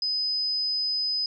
sine tone, 5020 Hz, D#8, 15 cents sharp, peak -24 dBFS, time 0.02-1.26 s, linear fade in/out 2 ms, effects none

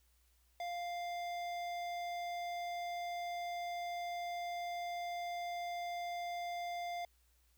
square tone with notch filter, 698.5 Hz, F5, in tune, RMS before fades -41 dBFS, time 0.6-7.05 s, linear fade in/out 2 ms, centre 10000 Hz, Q 0.54, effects added 60 Hz sine -70 dBFS peak until 7.57 s + white hiss -75 dBFS RMS until 7.57 s

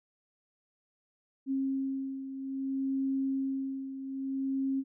sine beating tone pair, 268.9 / 269.5 Hz, C4 / C#4, +47 / -49 cents, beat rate 0.6 Hz, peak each -31 / -37 dBFS, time 1.46-4.84 s, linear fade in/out 50 ms, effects none

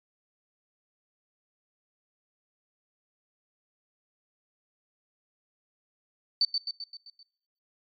sine tone with echo, 4549 Hz, C#8, 44 cents sharp, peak -20 dBFS, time 6.41-6.45 s, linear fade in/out 2 ms, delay 130 ms, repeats 6, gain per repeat -5 dB, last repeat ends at 7.23 s, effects noise-tail reverb RT60 0.9 s tail -26 dB re dry + MP3 64 kbps

